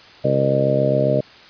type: harmonic tone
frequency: 67.5 Hz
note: C#2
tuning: 45 cents flat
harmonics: 2 / 3 / 4 / 5 / 6 / 7 / 8 / 9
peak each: -21 / -26 / -26 / -29 / -28 / -23 / -28 / -18 dBFS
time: 0.24-1.21 s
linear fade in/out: 10 ms
effects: white hiss -44 dBFS RMS until 1.49 s + resampled to 11025 Hz